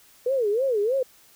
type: tone with vibrato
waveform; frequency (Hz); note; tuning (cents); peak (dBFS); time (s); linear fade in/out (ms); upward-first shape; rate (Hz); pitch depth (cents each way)
sine; 470.6; A#4; +16; -20; 0.26-1.03; 5; sine; 3.2; 260
effects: white hiss -55 dBFS RMS until 1.35 s